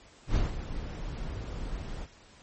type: noise with ADSR envelope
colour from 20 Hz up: brown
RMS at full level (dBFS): -25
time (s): 0.27-2.07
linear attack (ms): 88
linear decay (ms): 160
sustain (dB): -11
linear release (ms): 34
effects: pink hiss -56 dBFS RMS until 2.42 s + MP3 32 kbps